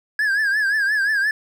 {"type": "tone with vibrato", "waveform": "triangle", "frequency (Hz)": 1661.2, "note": "G#6", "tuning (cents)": 0, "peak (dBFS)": -15, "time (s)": [0.19, 1.31], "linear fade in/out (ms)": 2, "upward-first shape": "triangle", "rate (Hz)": 5.7, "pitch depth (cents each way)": 120, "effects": []}